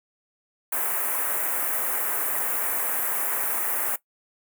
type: band-stop noise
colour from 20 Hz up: white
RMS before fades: -26 dBFS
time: 0.72-3.96 s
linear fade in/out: 5 ms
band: 2000 to 9800 Hz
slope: 24 dB/octave
effects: noise-tail reverb RT60 0.1 s tail -18 dB re dry + high-pass 400 Hz 12 dB/octave